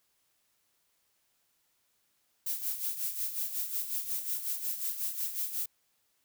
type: noise with tremolo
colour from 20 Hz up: violet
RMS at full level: -32 dBFS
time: 2.46-5.66 s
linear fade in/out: 5 ms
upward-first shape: sine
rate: 5.5 Hz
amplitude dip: 65%
effects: white hiss -74 dBFS RMS until 6.24 s